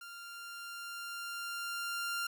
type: tone with level ramp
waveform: sawtooth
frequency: 1392 Hz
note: F6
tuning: 6 cents flat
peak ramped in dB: -43 to -30 dBFS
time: 0.01-2.27 s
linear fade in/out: 5 ms
effects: 11-bit